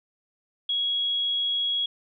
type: tone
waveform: sine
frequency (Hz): 3322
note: G#7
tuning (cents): 0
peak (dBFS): -23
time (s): 0.69-1.86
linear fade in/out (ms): 5
effects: none